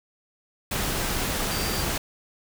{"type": "tone in noise", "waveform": "sine", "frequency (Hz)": 4699, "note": "D8", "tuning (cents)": 0, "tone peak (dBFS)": -35, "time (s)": [1.51, 1.83], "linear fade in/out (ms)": 5, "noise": "pink", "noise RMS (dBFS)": -27, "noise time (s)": [0.71, 1.98], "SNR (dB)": -11, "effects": []}